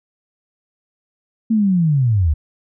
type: linear sweep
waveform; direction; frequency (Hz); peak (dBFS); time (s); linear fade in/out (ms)
sine; down; 228.5 to 69.3; -12; 1.5-2.34; 10
effects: none